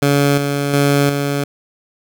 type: tone with tremolo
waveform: 15% pulse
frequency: 142.1 Hz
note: C#3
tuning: 43 cents sharp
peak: -5 dBFS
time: 0.02-1.44 s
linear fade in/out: 5 ms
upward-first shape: square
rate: 1.4 Hz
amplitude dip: 45%
effects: none